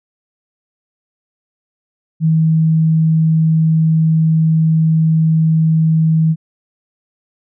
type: tone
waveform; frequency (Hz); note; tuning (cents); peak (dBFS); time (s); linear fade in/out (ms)
sine; 160; D#3; +49; -9; 2.2-6.36; 50
effects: none